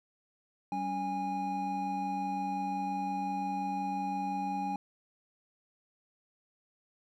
triangle tone cluster, 192.2 / 281.9 / 820 Hz, G3 / C#4 / G#5, -34 / +29 / -22 cents, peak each -36 / -38 / -31 dBFS, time 0.72-4.76 s, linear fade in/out 2 ms, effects none

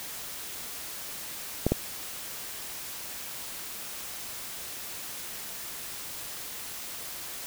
clicks, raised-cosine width 2 ms, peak -9 dBFS, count 2, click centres 1.666 / 1.72 s, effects white hiss -39 dBFS RMS until 7.46 s

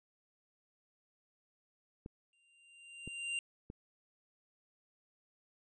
clicks, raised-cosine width 3 ms, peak -32 dBFS, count 3, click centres 2.061 / 3.076 / 3.701 s
square tone with exponential growth, 2781 Hz, F7, 8 cents flat, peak -34 dBFS, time 2.33-3.39 s, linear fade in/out 1 ms, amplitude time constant 230 ms
effects resampled to 22050 Hz

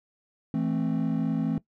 triangle chord, A minor, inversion second, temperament just, 165 / 220 / 264 Hz, E3 / A3 / C4, +2 / 0 / +16 cents, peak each -26 / -26 / -26 dBFS, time 0.54-1.58 s, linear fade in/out 2 ms, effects noise-tail reverb RT60 0.1 s tail -19 dB re dry + tanh soft clip ceiling -16 dBFS

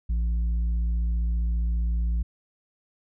triangle tone with tanh clipping, 57.2 Hz, A#1, 32 cents flat, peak -23 dBFS, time 0.09-2.23 s, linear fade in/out 10 ms, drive 9 dB, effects none

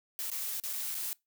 blue noise with dropouts, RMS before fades -36 dBFS, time 0.19-1.13 s, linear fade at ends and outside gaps 0 ms, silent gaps 0.301-0.316 / 0.6-0.637 / 0.73-0.734 / 0.945-0.951 s, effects noise-tail reverb RT60 0.2 s tail -24 dB re dry

